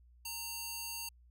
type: tone with high-pass filter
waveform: square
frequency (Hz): 920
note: A#5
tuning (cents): -23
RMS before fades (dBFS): -42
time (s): 0.25-1.09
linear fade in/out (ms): 5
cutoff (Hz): 3400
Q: 0.57
effects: added 60 Hz sine -59 dBFS peak until 1.3 s